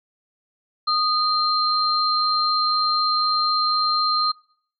sine tone pair together, 1238 / 4164 Hz, D#6 / C8, -9 / -9 cents, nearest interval octave + major sixth, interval 2100 cents, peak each -20 / -21 dBFS, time 0.87-4.32 s, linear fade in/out 10 ms, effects noise-tail reverb RT60 0.6 s tail -24 dB re dry

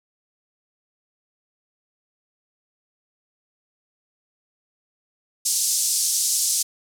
pink band-pass noise, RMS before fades -22 dBFS, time 5.45-6.63 s, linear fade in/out 10 ms, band 5400 to 11000 Hz, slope 24 dB/octave, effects none

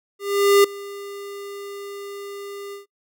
square tone with ADSR envelope, 401.6 Hz, G4, 42 cents sharp, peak -11 dBFS, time 0.19-2.86 s, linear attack 450 ms, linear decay 6 ms, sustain -22 dB, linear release 130 ms, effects noise-tail reverb RT60 0.1 s tail -22 dB re dry

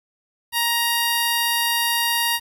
5% pulse tone with notch filter, 939 Hz, A#5, 12 cents sharp, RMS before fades -21 dBFS, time 0.52-2.4 s, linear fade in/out 50 ms, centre 7000 Hz, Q 0.92, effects 8-bit

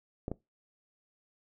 clicks, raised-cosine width 2 ms, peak -21 dBFS, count 2, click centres 0.281 / 0.316 s, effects noise-tail reverb RT60 0.2 s tail -20 dB re dry

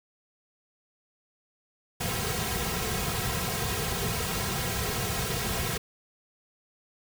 pink noise with comb filter, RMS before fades -30 dBFS, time 2-5.78 s, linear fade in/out 10 ms, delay 3.4 ms, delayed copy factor -0.9, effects none

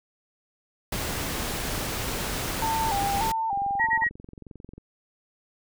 pink noise, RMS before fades -30 dBFS, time 0.92-3.32 s, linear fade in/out 5 ms
sine tone with vibrato, 846 Hz, G#5, 32 cents sharp, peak -24 dBFS, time 2.62-4.04 s, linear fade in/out 2 ms, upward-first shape square, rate 1.7 Hz, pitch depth 100 cents each way
click train, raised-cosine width 3 ms, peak -30 dBFS, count 29, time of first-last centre 3.53-4.78 s, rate 22.4 Hz
sine tone bursts, 1900 Hz, A#6, 33 cents sharp, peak -20 dBFS, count 3, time 3.79-4.091 s, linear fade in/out 20 ms, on 83 ms, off 26 ms
effects none

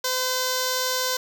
5% pulse tone with notch filter, 511 Hz, C5, 41 cents flat, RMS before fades -25 dBFS, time 0.04-1.17 s, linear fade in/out 5 ms, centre 2400 Hz, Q 1.3, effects none

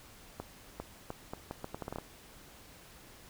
accelerating click train, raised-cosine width 1 ms, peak -24 dBFS, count 12, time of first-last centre 0.4-1.985 s, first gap 400 ms, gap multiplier 0.76, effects pink hiss -55 dBFS RMS until 3.29 s

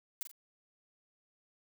blue noise with echo, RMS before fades -38 dBFS, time 0.21-0.23 s, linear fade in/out 0 ms, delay 42 ms, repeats 2, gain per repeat -8 dB, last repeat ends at 0.314 s, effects none

